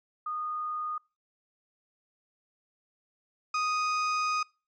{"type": "tone pair in turn", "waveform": ["sine", "35% pulse"], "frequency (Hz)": [1231, 1244.6], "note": ["D#6", "D#6"], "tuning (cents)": [-19, 0], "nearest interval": "unison", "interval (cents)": 19, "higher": "second", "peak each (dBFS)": [-31, -25], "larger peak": "second", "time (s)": [[0.26, 0.98], [3.54, 4.43]], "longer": "second", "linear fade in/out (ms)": 5, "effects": ["noise-tail reverb RT60 0.3 s tail -25 dB re dry", "resampled to 16000 Hz"]}